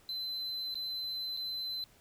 triangle tone with dropouts, 4054 Hz, B7, 45 cents sharp, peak -34 dBFS, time 0.09-1.84 s, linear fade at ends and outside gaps 1 ms, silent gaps 0.743-0.754 / 1.367-1.372 s, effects pink hiss -63 dBFS RMS until 2 s

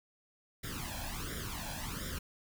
pink noise with flanger, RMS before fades -40 dBFS, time 0.63-2.19 s, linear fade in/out 10 ms, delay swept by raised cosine 0.56 to 1.23 ms, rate 1.4 Hz, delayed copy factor +0.85, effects none

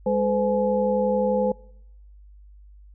sine tone cluster, 205.1 / 437.5 / 509 / 845 Hz, G#3 / A4 / C5 / G#5, -21 / -10 / -48 / +30 cents, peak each -25 / -30 / -21 / -30 dBFS, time 0.06-1.52 s, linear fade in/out 5 ms, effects noise-tail reverb RT60 0.8 s tail -24 dB re dry + added 50 Hz sine -45 dBFS peak until 2.94 s

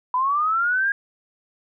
sine linear sweep, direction up, 987.8 to 1640 Hz, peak -18 dBFS, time 0.14-0.92 s, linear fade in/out 2 ms, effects none

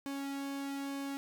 sawtooth tone with flanger, 277.2 Hz, C#4, in tune, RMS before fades -39 dBFS, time 0.06-1.17 s, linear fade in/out 0 ms, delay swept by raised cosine 1.5 to 2.08 ms, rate 1.1 Hz, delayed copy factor -0.7, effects none

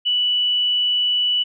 sine tone, 2960 Hz, F#7, in tune, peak -16 dBFS, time 0.05-1.44 s, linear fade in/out 20 ms, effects none

